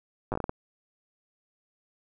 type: slowing click train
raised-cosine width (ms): 1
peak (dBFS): -16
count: 8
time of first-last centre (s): 0.32-0.494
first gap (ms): 8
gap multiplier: 1.37
effects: none